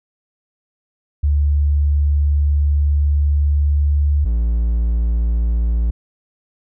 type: tone pair in turn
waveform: sine / triangle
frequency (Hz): 72.7 / 57.43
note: D2 / A#1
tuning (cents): -17 / -25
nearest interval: major third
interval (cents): 408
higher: first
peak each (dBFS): -12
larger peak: neither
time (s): 1.23-4.25 / 4.25-5.91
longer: first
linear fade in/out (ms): 10
effects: none